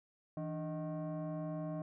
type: tone with frequency modulation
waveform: sine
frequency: 163.1 Hz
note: E3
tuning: 18 cents flat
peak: -36 dBFS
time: 0.37-1.82 s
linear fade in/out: 2 ms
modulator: 460 Hz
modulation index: 1.1
effects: tanh soft clip ceiling -34 dBFS